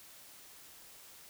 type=silence; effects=white hiss -55 dBFS RMS until 1.29 s